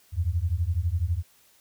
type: beating tone pair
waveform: sine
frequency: 80 / 92 Hz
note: D#2 / F#2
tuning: +49 / -9 cents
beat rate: 12 Hz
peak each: -26 / -26 dBFS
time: 0.12-1.23 s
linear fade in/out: 50 ms
effects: white hiss -60 dBFS RMS until 1.6 s